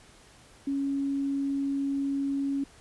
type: tone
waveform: sine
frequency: 277.2 Hz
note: C#4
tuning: in tune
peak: -26 dBFS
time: 0.67-2.64 s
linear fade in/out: 5 ms
effects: pink hiss -55 dBFS RMS until 2.8 s + resampled to 24000 Hz